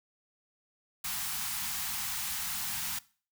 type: band-stop noise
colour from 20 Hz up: white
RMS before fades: -35 dBFS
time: 1.04-2.99 s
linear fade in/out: 5 ms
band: 240 to 730 Hz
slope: 96 dB/octave
effects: noise-tail reverb RT60 0.4 s tail -20 dB re dry